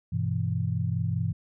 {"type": "chord", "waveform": "sine", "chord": "E minor", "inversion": "first", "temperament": "just", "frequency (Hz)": [98.89, 123.61, 164.81], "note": ["G2", "B2", "E3"], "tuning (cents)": [16, 2, 0], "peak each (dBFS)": [-29, -29, -30], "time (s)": [0.12, 1.33], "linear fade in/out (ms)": 10, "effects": []}